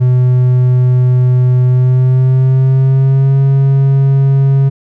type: tone with pitch glide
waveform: triangle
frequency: 125.9 to 136.5 Hz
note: B2 to C#3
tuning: +34 to -26 cents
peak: -4 dBFS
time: 0-4.7 s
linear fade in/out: 20 ms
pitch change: +140 cents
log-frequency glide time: 1.65-3.39 s
effects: none